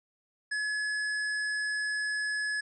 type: tone with hard clipping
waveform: sine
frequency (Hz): 1700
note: G#6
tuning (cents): +40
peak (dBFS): -31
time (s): 0.51-2.61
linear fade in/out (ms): 10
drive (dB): 13
effects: resampled to 22050 Hz